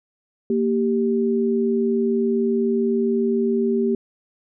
sine tone pair together, 231.8 / 392 Hz, A#3 / G4, -10 / 0 cents, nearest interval major sixth, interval 910 cents, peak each -20 dBFS, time 0.5-3.95 s, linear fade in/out 2 ms, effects none

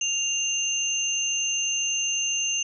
sine tone pair together, 2794 / 6278 Hz, F7 / G8, 0 / +2 cents, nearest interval octave + major second, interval 1402 cents, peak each -26 dBFS, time 0.01-2.63 s, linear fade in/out 5 ms, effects none

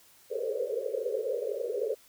pink band-pass noise, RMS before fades -32 dBFS, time 0.3-1.95 s, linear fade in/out 20 ms, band 410 to 560 Hz, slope 96 dB/octave, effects white hiss -59 dBFS RMS until 2.08 s

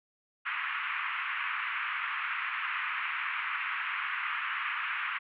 pink band-pass noise, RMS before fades -34 dBFS, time 0.45-5.19 s, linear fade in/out 20 ms, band 1100 to 2700 Hz, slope 48 dB/octave, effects none

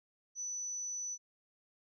sine tone, 5970 Hz, F#8, 15 cents sharp, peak -37 dBFS, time 0.35-1.18 s, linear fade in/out 50 ms, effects none

